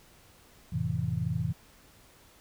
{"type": "chord", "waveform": "sine", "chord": "F major seventh", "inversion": "none", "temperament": "just", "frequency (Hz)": [87.31, 109.13, 130.96, 163.7], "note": ["F2", "A2", "C3", "E3"], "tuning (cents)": [0, -14, 2, -12], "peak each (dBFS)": [-36, -33, -33, -32], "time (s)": [0.72, 1.53], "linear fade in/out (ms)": 10, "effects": ["pink hiss -58 dBFS RMS until 2.4 s"]}